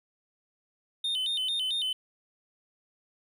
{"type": "tone with vibrato", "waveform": "triangle", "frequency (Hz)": 3334, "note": "G#7", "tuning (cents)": 6, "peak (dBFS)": -26, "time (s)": [1.04, 1.93], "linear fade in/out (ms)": 5, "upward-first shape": "square", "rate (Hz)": 4.5, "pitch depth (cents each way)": 160, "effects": []}